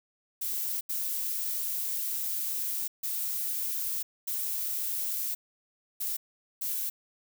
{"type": "noise bursts at uneven times", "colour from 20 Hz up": "violet", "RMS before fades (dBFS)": -32, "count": 6, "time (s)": [[0.41, 0.81], [0.89, 2.88], [3.03, 4.03], [4.27, 5.35], [6, 6.17], [6.61, 6.9]], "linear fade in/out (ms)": 10, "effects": []}